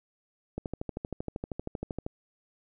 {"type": "click train", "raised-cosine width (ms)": 2, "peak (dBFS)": -20, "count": 20, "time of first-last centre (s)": [0.58, 2.064], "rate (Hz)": 12.8, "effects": []}